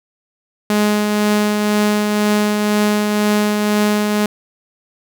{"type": "tone with tremolo", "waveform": "sawtooth", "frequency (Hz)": 209.3, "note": "G#3", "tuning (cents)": 14, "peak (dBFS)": -8, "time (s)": [0.7, 4.26], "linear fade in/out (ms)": 2, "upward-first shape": "triangle", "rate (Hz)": 2, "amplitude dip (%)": 35, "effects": []}